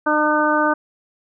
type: harmonic tone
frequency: 302.5 Hz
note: D#4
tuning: 49 cents flat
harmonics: 1 / 2 / 3 / 4 / 5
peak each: -21 / -21 / -21 / -21 / -21 dBFS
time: 0.06-0.74 s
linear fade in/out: 10 ms
effects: none